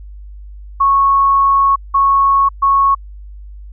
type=tone bursts at uneven times; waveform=sine; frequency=1103 Hz; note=C#6; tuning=9 cents flat; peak=-8 dBFS; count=3; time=0.8-1.76 / 1.94-2.49 / 2.62-2.95 s; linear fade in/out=10 ms; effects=added 50 Hz sine -30 dBFS peak until 3.72 s